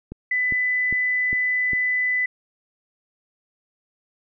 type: click train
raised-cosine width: 3 ms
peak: -20 dBFS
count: 5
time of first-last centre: 0.12-1.733 s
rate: 2.48 Hz
type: tone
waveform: sine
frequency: 1999 Hz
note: B6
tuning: 20 cents sharp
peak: -19 dBFS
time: 0.31-2.26 s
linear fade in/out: 5 ms
effects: none